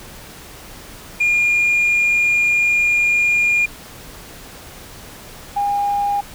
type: tone pair in turn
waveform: sine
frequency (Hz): 2417 / 811.2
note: D7 / G#5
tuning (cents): +49 / -41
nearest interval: octave + perfect fifth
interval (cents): 1890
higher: first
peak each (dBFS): -11 / -15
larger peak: first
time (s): 1.2-3.66 / 5.56-6.21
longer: first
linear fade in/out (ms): 10
effects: tanh soft clip ceiling -11 dBFS + pink hiss -38 dBFS RMS until 6.34 s